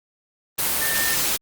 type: tone in noise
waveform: sine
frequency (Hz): 1800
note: A6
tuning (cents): +39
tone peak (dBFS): -25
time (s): 0.81-1.15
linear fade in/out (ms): 10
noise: white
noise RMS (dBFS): -22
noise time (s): 0.58-1.37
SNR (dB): -6
effects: Opus 24 kbps